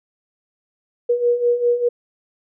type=beating tone pair; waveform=sine; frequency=477.6 / 482.6 Hz; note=A#4 / B4; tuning=+42 / -40 cents; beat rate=5 Hz; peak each=-21 / -16 dBFS; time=1.09-1.89 s; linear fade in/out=10 ms; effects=none